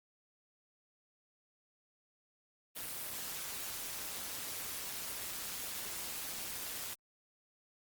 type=noise with amplitude modulation; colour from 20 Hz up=white; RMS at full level=-39 dBFS; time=2.75-6.95 s; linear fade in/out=20 ms; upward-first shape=sine; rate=185 Hz; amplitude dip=65%; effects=Opus 32 kbps